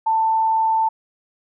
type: tone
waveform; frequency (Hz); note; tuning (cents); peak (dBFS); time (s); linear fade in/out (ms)
sine; 889; A5; +18; -15; 0.06-0.89; 10
effects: none